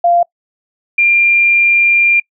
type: tone pair in turn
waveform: sine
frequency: 693 / 2390 Hz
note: F5 / D7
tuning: -14 / +30 cents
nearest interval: octave + major sixth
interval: 2144 cents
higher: second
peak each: -7 dBFS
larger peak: neither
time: 0.04-0.23 / 0.98-2.2 s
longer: second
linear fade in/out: 5 ms
effects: noise-tail reverb RT60 0.1 s tail -25 dB re dry